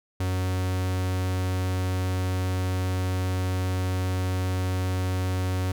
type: tone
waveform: 45% pulse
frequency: 92.5 Hz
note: F#2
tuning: in tune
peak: -24 dBFS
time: 0.2-5.72 s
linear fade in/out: 5 ms
effects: none